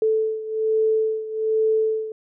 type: beating tone pair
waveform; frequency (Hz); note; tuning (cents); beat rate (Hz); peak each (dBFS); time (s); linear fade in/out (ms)
sine; 438.4 / 439.6; A4 / A4; -6 / -2; 1.2; -20 / -24; 0.02-2.12; 2
effects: none